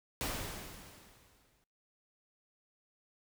pink noise with exponential decay, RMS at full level -35 dBFS, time 0.21-1.64 s, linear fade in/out 0 ms, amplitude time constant 310 ms, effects noise-tail reverb RT60 0.3 s tail -22 dB re dry

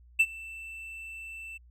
triangle tone with ADSR envelope, 2663 Hz, E7, 17 cents sharp, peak -15 dBFS, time 0.19-1.58 s, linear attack 12 ms, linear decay 53 ms, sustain -23 dB, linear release 15 ms, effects added 60 Hz sine -53 dBFS peak until 1.7 s

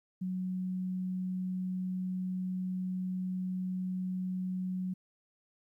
sine tone, 184.6 Hz, F#3, 4 cents flat, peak -32 dBFS, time 0.21-4.94 s, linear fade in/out 10 ms, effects 12-bit

